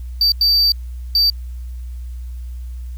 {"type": "tone bursts at uneven times", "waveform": "triangle", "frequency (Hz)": 4637, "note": "D8", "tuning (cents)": -23, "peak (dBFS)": -10, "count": 3, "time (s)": [[0.21, 0.32], [0.41, 0.72], [1.15, 1.3]], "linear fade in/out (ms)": 2, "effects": ["added 61 Hz sine -26 dBFS peak until 2.97 s", "white hiss -55 dBFS RMS until 2.97 s"]}